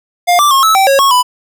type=tone with pitch steps; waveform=square; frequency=705 / 1172 / 1081 / 1304 / 774 / 548 / 1099 / 994 Hz; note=F5 / D6 / C#6 / E6 / G5 / C#5 / C#6 / B5; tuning=+16 / -4 / -44 / -19 / -22 / -20 / -15 / +11 cents; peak=-7 dBFS; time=0.27-1.23 s; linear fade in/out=20 ms; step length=120 ms; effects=none